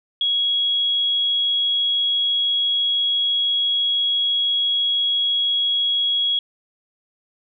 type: tone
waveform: sine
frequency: 3322 Hz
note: G#7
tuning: in tune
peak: -17 dBFS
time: 0.21-6.39 s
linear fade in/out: 2 ms
effects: none